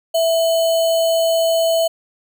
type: tone with sample-and-hold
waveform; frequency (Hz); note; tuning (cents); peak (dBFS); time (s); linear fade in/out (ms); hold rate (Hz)
sine; 659.3; E5; 0; -13; 0.14-1.88; 10; 3675
effects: none